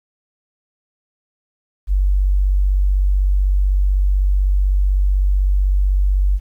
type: tone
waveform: sine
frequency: 47.96 Hz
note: G1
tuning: 37 cents flat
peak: -12 dBFS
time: 1.87-6.4 s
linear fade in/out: 50 ms
effects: 9-bit